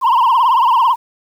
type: tone with vibrato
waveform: sine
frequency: 986 Hz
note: B5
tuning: 3 cents flat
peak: -6 dBFS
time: 0.01-0.96 s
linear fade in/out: 50 ms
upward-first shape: triangle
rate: 18 Hz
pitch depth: 180 cents each way
effects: tanh soft clip ceiling -8 dBFS + 7-bit